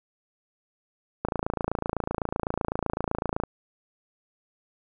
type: click train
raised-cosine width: 1 ms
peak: -12 dBFS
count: 62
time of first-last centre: 1.25-3.436 s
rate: 27.9 Hz
effects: none